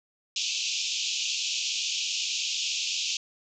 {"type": "band-pass noise", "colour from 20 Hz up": "pink", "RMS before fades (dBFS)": -30, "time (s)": [0.36, 3.17], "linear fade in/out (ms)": 2, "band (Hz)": [2500, 7100], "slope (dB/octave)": 96, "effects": []}